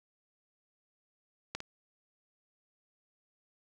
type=clicks; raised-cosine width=0.2 ms; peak=-18 / -23 dBFS; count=2; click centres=1.55 / 1.604 s; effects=none